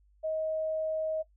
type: tone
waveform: sine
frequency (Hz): 631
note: D#5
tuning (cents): +24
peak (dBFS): -29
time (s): 0.23-1.23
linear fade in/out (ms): 20
effects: noise-tail reverb RT60 0.1 s tail -17 dB re dry + added 50 Hz sine -61 dBFS peak until 1.36 s